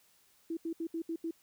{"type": "tone bursts at uneven times", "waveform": "sine", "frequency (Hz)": 329.6, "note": "E4", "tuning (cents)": 0, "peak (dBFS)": -33, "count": 6, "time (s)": [[0.5, 0.57], [0.65, 0.73], [0.8, 0.87], [0.94, 1.02], [1.09, 1.16], [1.24, 1.31]], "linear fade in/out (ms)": 5, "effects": ["white hiss -67 dBFS RMS until 1.42 s"]}